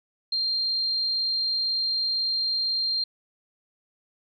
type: tone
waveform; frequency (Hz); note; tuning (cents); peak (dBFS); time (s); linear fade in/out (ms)
sine; 4186; C8; 0; -23; 0.32-3.04; 5
effects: none